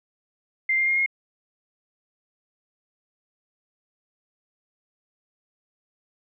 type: tone with pitch steps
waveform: sine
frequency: 2093 / 2111 / 2130 / 2148 Hz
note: C7 / C7 / C7 / C7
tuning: 0 / +15 / +30 / +45 cents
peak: -19 dBFS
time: 0.69-1.062 s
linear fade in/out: 5 ms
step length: 93 ms
effects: none